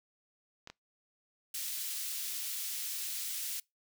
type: clicks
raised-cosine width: 0.2 ms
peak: -28 dBFS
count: 2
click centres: 0.674 / 0.7 s
type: high-pass noise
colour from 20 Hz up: white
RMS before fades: -38 dBFS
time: 1.54-3.6 s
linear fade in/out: 5 ms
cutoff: 2800 Hz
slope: 12 dB/octave
effects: noise-tail reverb RT60 0.2 s tail -25 dB re dry